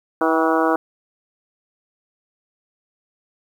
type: harmonic tone with a mistuned harmonic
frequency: 161.8 Hz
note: E3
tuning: 32 cents flat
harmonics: 2 / 3 / 4 / 5 / 6 / 7 / 8 / 9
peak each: -20 / -22 / -23 / -24 / -25 / -25 / -26 / -27 dBFS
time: 0.21-0.76 s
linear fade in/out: 2 ms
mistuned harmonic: 5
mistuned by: -50 cents
effects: 8-bit